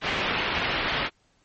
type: low-pass noise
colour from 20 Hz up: white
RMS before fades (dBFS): -27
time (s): 0.01-1.1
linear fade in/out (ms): 50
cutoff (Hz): 3200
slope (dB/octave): 24
effects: pink hiss -66 dBFS RMS until 1.44 s + MP3 32 kbps